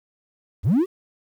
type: linear sweep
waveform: triangle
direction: up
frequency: 61.74 to 401.6 Hz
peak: -12 dBFS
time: 0.63-0.86 s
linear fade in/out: 50 ms
effects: tanh soft clip ceiling -11 dBFS + 9-bit